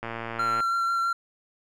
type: click train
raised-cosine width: 0.5 ms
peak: -18 dBFS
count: 67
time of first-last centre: 0.03-0.604 s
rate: 115 Hz
type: tone with vibrato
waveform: triangle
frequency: 1366 Hz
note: F6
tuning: 39 cents flat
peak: -21 dBFS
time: 0.39-1.13 s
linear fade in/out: 5 ms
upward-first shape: sine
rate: 6.1 Hz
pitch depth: 12 cents each way
effects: none